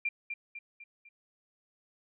sine tone with echo, 2381 Hz, D7, 23 cents sharp, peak -28 dBFS, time 0.05-0.09 s, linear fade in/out 5 ms, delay 250 ms, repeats 4, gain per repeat -6 dB, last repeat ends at 1.09 s, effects none

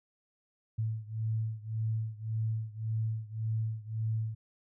sine beating tone pair, 110 / 111.8 Hz, A2 / A2, 0 / +28 cents, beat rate 1.8 Hz, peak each -33 / -35 dBFS, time 0.78-4.35 s, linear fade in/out 10 ms, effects none

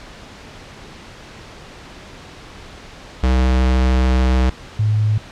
square / sine tone pair in turn, 63.8 / 106.8 Hz, C2 / G#2, -43 / +49 cents, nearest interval major sixth, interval 892 cents, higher second, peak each -13 dBFS, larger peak neither, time 3.23-4.5 / 4.79-5.18 s, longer first, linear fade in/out 5 ms, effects pink hiss -38 dBFS RMS until 5.31 s + low-pass 5000 Hz 12 dB/octave

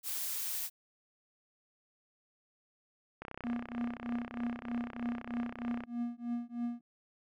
blue noise, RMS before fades -37 dBFS, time 0.03-0.7 s, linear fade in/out 50 ms
click train, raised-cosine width 0.5 ms, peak -27 dBFS, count 85, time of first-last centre 3.22-5.837 s, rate 32.1 Hz
triangle tone with tremolo, 238.3 Hz, A#3, 38 cents sharp, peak -29 dBFS, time 3.44-6.81 s, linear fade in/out 5 ms, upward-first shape triangle, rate 3.2 Hz, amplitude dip 100%
effects none

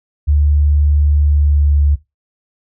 sine tone with pitch glide, 73.42 to 72.37 Hz, D2 to D2, 0 to -25 cents, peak -9 dBFS, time 0.27-1.96 s, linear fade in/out 20 ms, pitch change -25 cents, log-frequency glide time 1.24-1.83 s, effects noise-tail reverb RT60 0.2 s tail -17 dB re dry

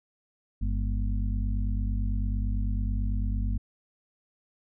harmonic tone with a mistuned harmonic, 49 Hz, G1, in tune, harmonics 1 / 2 / 4 / 5, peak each -26 / -32 / -38 / -40 dBFS, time 0.61-3.58 s, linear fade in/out 10 ms, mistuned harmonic 4, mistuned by +89 cents, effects none

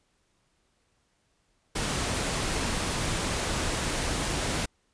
pink noise, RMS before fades -29 dBFS, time 1.75-4.66 s, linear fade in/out 10 ms, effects pink hiss -71 dBFS RMS until 4.93 s + resampled to 22050 Hz

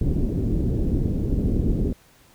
pink low-pass noise, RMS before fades -22 dBFS, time 0.01-1.93 s, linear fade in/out 5 ms, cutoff 370 Hz, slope 24 dB/octave, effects pink hiss -55 dBFS RMS until 2.34 s

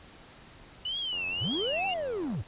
sine tone with vibrato, 2933 Hz, F#7, 16 cents flat, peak -30 dBFS, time 0.85-1.94 s, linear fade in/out 5 ms, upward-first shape triangle, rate 1.8 Hz, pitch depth 230 cents each way
click train, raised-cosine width 1 ms, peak -34 dBFS, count 110, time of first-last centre 1.13-2.348 s, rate 89.5 Hz
triangle linear two-way sweep, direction up then down, 73.42 to 800 to 73.42 Hz, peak -28 dBFS, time 1.4-2.43 s, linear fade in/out 20 ms, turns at 1.86 s
effects pink hiss -52 dBFS RMS until 2.47 s + resampled to 8000 Hz

